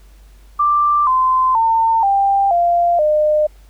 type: tone with pitch steps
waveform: sine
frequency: 1179 / 1032.3 / 903.9 / 791.4 / 693 / 606.8 Hz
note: D6 / C6 / A5 / G5 / F5 / D#5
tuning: +6 / -24 / +46 / +16 / -14 / -44 cents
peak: -11 dBFS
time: 0.59-3.47 s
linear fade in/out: 10 ms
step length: 480 ms
effects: added 49 Hz sine -41 dBFS peak until 3.69 s + pink hiss -54 dBFS RMS until 3.69 s